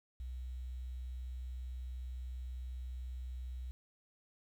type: tone with quantisation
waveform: sine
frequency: 62.7 Hz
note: B1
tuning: 27 cents sharp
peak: -40 dBFS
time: 0.2-3.71 s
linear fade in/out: 0 ms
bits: 11
effects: none